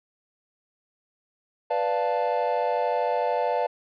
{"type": "chord", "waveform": "triangle", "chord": "B half-diminished seventh", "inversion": "none", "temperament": "equal", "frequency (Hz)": [493.9, 587.3, 698.5, 880], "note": ["B4", "D5", "F5", "A5"], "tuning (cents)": [0, 0, 0, 0], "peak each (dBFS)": -26, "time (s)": [1.7, 3.67], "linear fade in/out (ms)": 10, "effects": ["resampled to 11025 Hz"]}